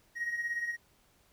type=tone with tremolo; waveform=triangle; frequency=1885 Hz; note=A#6; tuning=19 cents sharp; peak=-26 dBFS; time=0.15-0.77 s; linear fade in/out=50 ms; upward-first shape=sine; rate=17 Hz; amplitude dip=70%; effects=tanh soft clip ceiling -27 dBFS + pink hiss -67 dBFS RMS until 1.32 s